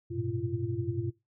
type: tone cluster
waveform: sine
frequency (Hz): 95.9 / 107.3 / 116.1 / 127.4 / 342.7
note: G2 / A2 / A#2 / C3 / F4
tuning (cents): -37 / -43 / -7 / -46 / -33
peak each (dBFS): -37 / -39 / -36 / -37 / -35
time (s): 0.1-1.11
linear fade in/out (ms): 20
effects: noise-tail reverb RT60 0.2 s tail -17 dB re dry